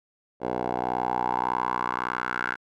10% pulse tone with band-pass filter sweep, 61.74 Hz, B1, in tune, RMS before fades -28 dBFS, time 0.4-2.57 s, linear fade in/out 50 ms, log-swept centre 590 to 1500 Hz, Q 4.4, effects none

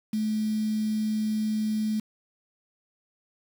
sine tone with quantisation, 215.6 Hz, A3, 35 cents flat, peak -24 dBFS, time 0.13-2 s, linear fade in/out 5 ms, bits 7, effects none

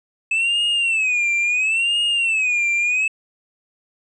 triangle tone with vibrato, 2600 Hz, E7, 24 cents flat, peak -15 dBFS, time 0.31-3.08 s, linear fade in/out 5 ms, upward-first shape sine, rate 0.73 Hz, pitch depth 160 cents each way, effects resampled to 22050 Hz

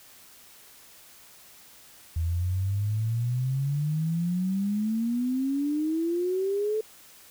sine exponential sweep, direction up, 80.6 to 440 Hz, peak -24 dBFS, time 2.16-6.81 s, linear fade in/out 5 ms, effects white hiss -52 dBFS RMS until 7.3 s

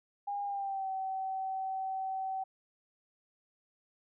sine tone with pitch glide, 810 to 764.5 Hz, G#5 to G5, -43 to -44 cents, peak -33 dBFS, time 0.27-2.44 s, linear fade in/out 10 ms, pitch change -101 cents, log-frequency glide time 0.44-0.89 s, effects none

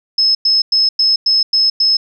sine tone bursts, 5190 Hz, E8, 28 cents flat, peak -9 dBFS, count 7, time 0.18-1.97 s, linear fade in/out 5 ms, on 170 ms, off 100 ms, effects none

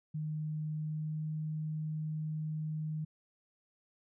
sine tone with pitch glide, 153.9 to 155.06 Hz, D#3 to D#3, -19 to -6 cents, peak -34 dBFS, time 0.14-3.05 s, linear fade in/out 10 ms, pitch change +13 cents, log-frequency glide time 0.75-1.28 s, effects none

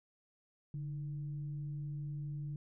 sine tone with frequency modulation, 145.9 Hz, D3, 11 cents flat, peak -38 dBFS, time 0.74-2.56 s, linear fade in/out 2 ms, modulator 172 Hz, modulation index 0.22, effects none

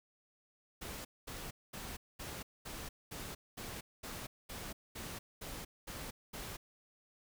pink noise bursts, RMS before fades -45 dBFS, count 13, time 0.81-6.57 s, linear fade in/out 10 ms, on 240 ms, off 220 ms, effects none

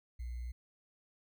sine tone with sample-and-hold, 60.5 Hz, B1, 35 cents flat, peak -38 dBFS, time 0.19-0.52 s, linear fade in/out 10 ms, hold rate 2100 Hz, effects none

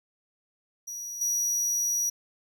45% pulse tone with level steps, 5800 Hz, F#8, 35 cents flat, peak -35 / -25 dBFS, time 0.87-2.1 s, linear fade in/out 10 ms, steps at 1.21 s, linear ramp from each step 5 ms, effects none

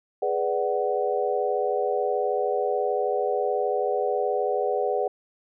sine chord, G# half-diminished seventh, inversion none, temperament equal with one note detuned, 415.3 / 493.9 / 587.3 / 746.9 Hz, G#4 / B4 / D5 / F#5, 0 / 0 / 0 / +16 cents, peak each -27 / -27 / -29 / -28 dBFS, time 0.22-5.08 s, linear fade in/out 5 ms, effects none

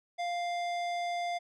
square tone, 698.5 Hz, F5, in tune, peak -32 dBFS, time 0.18-1.39 s, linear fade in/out 20 ms, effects low-pass 5000 Hz 12 dB/octave

